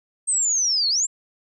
sine linear two-way sweep, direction down then up, 8430 to 4186 to 7620 Hz, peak -18 dBFS, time 0.27-1.07 s, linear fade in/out 20 ms, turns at 0.89 s, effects none

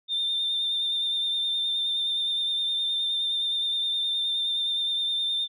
sine tone with vibrato, 3600 Hz, A7, 39 cents sharp, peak -23 dBFS, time 0.08-5.48 s, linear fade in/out 50 ms, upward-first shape sine, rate 9.6 Hz, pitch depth 23 cents each way, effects tanh soft clip ceiling -20 dBFS

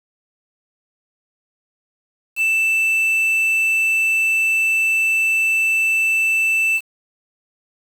triangle tone with quantisation, 2650 Hz, E7, 9 cents sharp, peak -13 dBFS, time 2.36-6.81 s, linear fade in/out 50 ms, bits 6, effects none

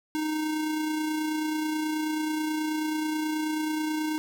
square tone with amplitude modulation, 309.4 Hz, D#4, 10 cents flat, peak -26 dBFS, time 0.15-4.18 s, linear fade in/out 0 ms, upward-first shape sine, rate 29.3 Hz, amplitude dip 30%, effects none

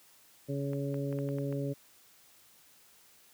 harmonic tone, 140 Hz, C#3, 18 cents sharp, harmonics 1 / 2 / 3 / 4, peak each -34 / -37 / -39 / -40 dBFS, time 0.48-1.74 s, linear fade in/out 20 ms
clicks, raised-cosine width 0.5 ms, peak -33 dBFS, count 7, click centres 0.733 / 0.943 / 1.127 / 1.188 / 1.289 / 1.385 / 1.526 s
effects white hiss -61 dBFS RMS until 3.33 s + high-pass 60 Hz 12 dB/octave

